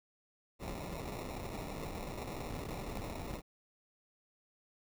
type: noise with sample-and-hold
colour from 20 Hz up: pink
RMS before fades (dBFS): -42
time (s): 0.59-3.42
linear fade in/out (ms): 50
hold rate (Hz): 1575
effects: none